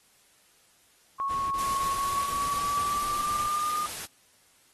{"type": "tone with pitch glide", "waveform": "sine", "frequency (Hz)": [1101, 1214.6], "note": ["C#6", "D#6"], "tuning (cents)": [-12, -42], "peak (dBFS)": -26, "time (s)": [1.2, 3.86], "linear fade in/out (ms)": 0, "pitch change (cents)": 170, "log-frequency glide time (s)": [1.9, 3.74]}
{"type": "noise bursts", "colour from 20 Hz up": "pink", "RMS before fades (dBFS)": -43, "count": 9, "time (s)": [1.29, 3.478], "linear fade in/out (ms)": 10, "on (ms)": 220, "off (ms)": 26}
{"type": "noise", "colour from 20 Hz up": "white", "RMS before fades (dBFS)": -37, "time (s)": [1.58, 4.06], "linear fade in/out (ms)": 10}
{"effects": ["white hiss -62 dBFS RMS until 4.73 s", "AAC 32 kbps"]}